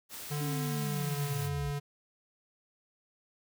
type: noise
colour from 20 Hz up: white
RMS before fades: -43 dBFS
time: 0.09-1.5 s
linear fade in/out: 50 ms
type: tone with pitch glide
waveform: square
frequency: 147.1 to 143.41 Hz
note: D3 to D3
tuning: +3 to -41 cents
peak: -33 dBFS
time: 0.3-1.8 s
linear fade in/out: 20 ms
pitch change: -44 cents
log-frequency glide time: 0.81-1.16 s
type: linear sweep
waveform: sine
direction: down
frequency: 293.7 to 52.2 Hz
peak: -37 dBFS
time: 0.4-1.72 s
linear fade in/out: 20 ms
effects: none